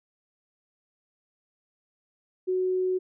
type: tone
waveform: sine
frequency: 370 Hz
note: F#4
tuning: in tune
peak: -23 dBFS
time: 2.47-2.99 s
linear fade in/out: 20 ms
effects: none